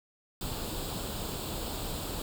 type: noise with comb filter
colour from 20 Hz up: pink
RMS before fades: -36 dBFS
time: 0.41-2.22 s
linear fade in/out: 2 ms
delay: 0.25 ms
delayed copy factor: +0.65
effects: none